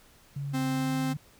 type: tone with pitch glide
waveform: sine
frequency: 140.6 to 148.96 Hz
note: C#3 to D3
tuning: +25 to +25 cents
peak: -31 dBFS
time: 0.36-1.17 s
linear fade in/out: 5 ms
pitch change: +100 cents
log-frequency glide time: 0.72-0.95 s
type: tone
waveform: 45% pulse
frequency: 261.6 Hz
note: C4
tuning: in tune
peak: -28 dBFS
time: 0.53-1.14 s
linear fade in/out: 20 ms
effects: pink hiss -58 dBFS RMS until 1.39 s